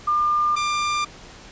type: tone pair in turn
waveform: sine / sawtooth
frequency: 1200 / 1191.7 Hz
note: D6 / D6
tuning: +37 / +25 cents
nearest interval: unison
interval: 12 cents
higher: first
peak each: -17 dBFS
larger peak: neither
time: 0.07-0.56 / 0.56-1.05 s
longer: neither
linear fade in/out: 10 ms
effects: pink hiss -43 dBFS RMS until 1.51 s + resampled to 16000 Hz